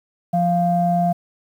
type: tone pair together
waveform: sine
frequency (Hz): 174.61 / 695.6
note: F3 / F5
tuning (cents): 0 / -7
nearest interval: 2 octaves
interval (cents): 2393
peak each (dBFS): -18 / -17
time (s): 0.33-1.13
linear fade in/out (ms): 10
effects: tanh soft clip ceiling -7 dBFS + 8-bit